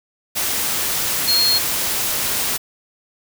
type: tone in noise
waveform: sine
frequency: 4262 Hz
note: C8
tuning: 31 cents sharp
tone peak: -14 dBFS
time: 1.27-1.59 s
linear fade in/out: 20 ms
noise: white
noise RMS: -21 dBFS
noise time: 0.35-2.58 s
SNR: +4 dB
effects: none